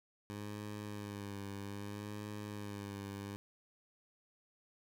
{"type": "tone with vibrato", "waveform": "15% pulse", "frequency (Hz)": 102.3, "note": "G#2", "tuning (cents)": -26, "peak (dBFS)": -36, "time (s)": [0.3, 3.36], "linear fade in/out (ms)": 0, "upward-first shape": "sine", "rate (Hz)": 0.63, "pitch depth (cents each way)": 41, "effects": []}